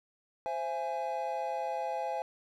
triangle chord, C augmented, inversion none, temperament equal with one note detuned, 523.3 / 671.2 / 830.6 Hz, C5 / E5 / G#5, 0 / +31 / 0 cents, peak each -36 / -35 / -33 dBFS, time 0.46-2.22 s, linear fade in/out 0 ms, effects none

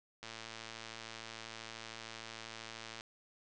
click train, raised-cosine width 0.2 ms, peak -28 dBFS, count 315, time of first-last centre 0.23-3.009 s, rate 113 Hz, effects resampled to 22050 Hz

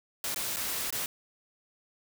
white noise with dropouts, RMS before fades -33 dBFS, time 0.24-1.06 s, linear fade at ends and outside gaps 1 ms, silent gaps 0.345-0.36 / 0.561-0.568 / 0.905-0.925 s, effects none

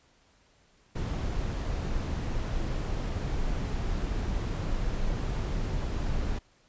brown noise, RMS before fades -30 dBFS, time 0.95-6.39 s, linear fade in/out 10 ms, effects pink hiss -64 dBFS RMS until 6.68 s + resampled to 16000 Hz

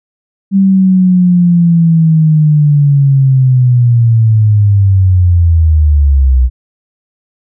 sine linear sweep, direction down, 196.2 to 61 Hz, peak -4 dBFS, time 0.51-6.5 s, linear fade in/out 50 ms, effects none

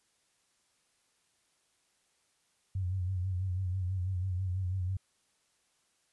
sine tone with vibrato, 92.5 Hz, F#2, in tune, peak -30 dBFS, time 2.75-4.97 s, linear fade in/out 5 ms, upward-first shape sine, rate 6.1 Hz, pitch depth 65 cents each way, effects white hiss -73 dBFS RMS until 6.12 s + resampled to 24000 Hz

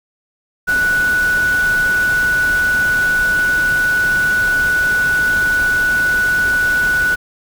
sine tone in noise, 1478 Hz, F#6, 2 cents flat, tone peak -12 dBFS, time 0.67-7.16 s, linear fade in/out 20 ms, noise pink, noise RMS -27 dBFS, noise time 0.67-7.16 s, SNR +12 dB, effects none

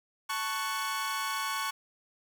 sawtooth chord, F# minor, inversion first, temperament equal with one note detuned, 880 / 1108.7 / 1488.6 Hz, A5 / C#6 / F#6, 0 / 0 / +10 cents, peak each -34 / -29 / -34 dBFS, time 0.29-1.71 s, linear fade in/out 10 ms, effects 9-bit

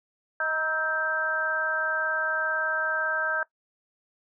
harmonic tone with a mistuned harmonic, 314.1 Hz, D#4, 16 cents sharp, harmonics 2 / 3 / 4 / 5, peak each -33 / -35 / -32 / -26 dBFS, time 0.4-3.43 s, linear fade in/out 2 ms, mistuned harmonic 4, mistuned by +53 cents, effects noise-tail reverb RT60 0.1 s tail -19 dB re dry

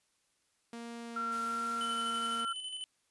sawtooth tone with vibrato, 233.1 Hz, A#3, in tune, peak -38 dBFS, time 0.73-2.45 s, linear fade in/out 2 ms, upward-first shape sine, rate 1.2 Hz, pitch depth 8 cents each way
sine tone, 1367 Hz, F6, 37 cents flat, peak -33 dBFS, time 1.16-2.53 s, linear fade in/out 5 ms
white noise, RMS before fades -50 dBFS, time 1.31-2.42 s, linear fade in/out 20 ms
square tone with tremolo, 3023 Hz, F#7, 36 cents sharp, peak -38 dBFS, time 1.81-2.84 s, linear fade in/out 0 ms, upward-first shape square, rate 12 Hz, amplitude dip 40%
effects white hiss -75 dBFS RMS until 3.1 s + resampled to 24000 Hz

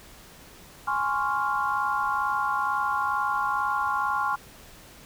sine chord, Db major seventh, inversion second, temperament equal, 830.6 / 1046.5 / 1108.7 / 1396.9 Hz, Ab5 / C6 / Db6 / F6, 0 / 0 / 0 / 0 cents, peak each -29 dBFS, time 0.87-4.36 s, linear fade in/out 10 ms, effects pink hiss -49 dBFS RMS until 5.05 s

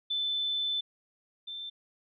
sine tone pair in turn, 3520 / 3555 Hz, A7 / A7, 0 / +17 cents, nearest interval unison, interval 17 cents, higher second, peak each -28 / -37 dBFS, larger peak first, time 0.1-0.81 / 1.47-1.7 s, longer first, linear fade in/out 10 ms, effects none

